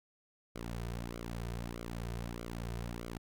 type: tone with flanger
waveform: sawtooth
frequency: 58.27 Hz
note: A#1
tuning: in tune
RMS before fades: -41 dBFS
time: 0.55-3.18 s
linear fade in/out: 10 ms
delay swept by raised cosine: 1.1 to 3.7 ms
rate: 1.6 Hz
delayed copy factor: -0.85
effects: none